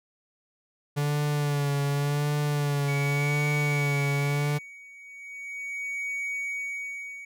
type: tone with vibrato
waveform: 45% pulse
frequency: 144.5 Hz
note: D3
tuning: 28 cents flat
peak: -24 dBFS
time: 0.96-4.59 s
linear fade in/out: 20 ms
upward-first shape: sine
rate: 0.88 Hz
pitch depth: 36 cents each way
type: tone with tremolo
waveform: triangle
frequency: 2248 Hz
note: C#7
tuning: 24 cents sharp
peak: -27 dBFS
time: 2.88-7.25 s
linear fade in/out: 5 ms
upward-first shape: sine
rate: 0.37 Hz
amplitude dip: 85%
effects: none